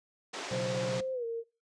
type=band-pass noise; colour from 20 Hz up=pink; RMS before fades=-40 dBFS; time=0.33-1.01 s; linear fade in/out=10 ms; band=290 to 7000 Hz; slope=24 dB/octave
type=tone with pitch glide; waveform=sine; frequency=523 to 460.6 Hz; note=C5 to A#4; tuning=-1 to -21 cents; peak=-32 dBFS; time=0.49-1.44 s; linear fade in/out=50 ms; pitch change=-220 cents; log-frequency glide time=1.13-1.25 s
type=chord; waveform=triangle; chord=B suspended second; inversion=none; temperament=just; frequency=123.47 / 138.9 / 185.21 Hz; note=B2 / C#3 / F#3; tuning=0 / +4 / +2 cents; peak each=-37 / -41 / -36 dBFS; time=0.51-1.01 s; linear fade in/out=5 ms
effects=noise-tail reverb RT60 0.3 s tail -20 dB re dry + resampled to 22050 Hz